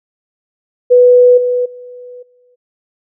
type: tone with level steps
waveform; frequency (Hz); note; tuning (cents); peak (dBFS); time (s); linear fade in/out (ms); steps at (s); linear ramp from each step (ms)
sine; 493.9; B4; 0; -3 / -11 / -29 / -48; 0.9-2.56; 20; 1.37 / 1.65 / 2.22; 10
effects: none